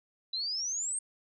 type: exponential sweep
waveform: sine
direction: up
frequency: 3951 to 8700 Hz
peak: -31 dBFS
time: 0.33-0.99 s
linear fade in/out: 5 ms
effects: none